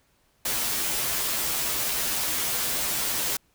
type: noise with comb filter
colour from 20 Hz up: white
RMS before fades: -27 dBFS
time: 0.45-3.37 s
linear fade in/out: 5 ms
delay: 11 ms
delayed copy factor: -1
effects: pink hiss -66 dBFS RMS until 3.54 s